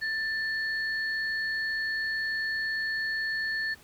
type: tone pair together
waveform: sine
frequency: 1771 / 4358 Hz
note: A6 / C#8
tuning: +11 / -30 cents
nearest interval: octave + major third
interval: 1559 cents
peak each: -28 / -38 dBFS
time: 0.01-3.75 s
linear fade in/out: 20 ms
effects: pink hiss -55 dBFS RMS until 3.83 s